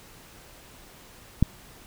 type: click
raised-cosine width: 5 ms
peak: -5 dBFS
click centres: 1.426 s
effects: pink hiss -50 dBFS RMS until 1.86 s